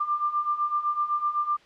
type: beating tone pair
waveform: sine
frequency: 1185 / 1192.9 Hz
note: D6 / D6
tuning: +15 / +27 cents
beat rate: 7.9 Hz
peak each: -29 / -25 dBFS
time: 0-1.57 s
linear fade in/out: 10 ms
effects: white hiss -55 dBFS RMS until 1.65 s + low-pass 3000 Hz 12 dB/octave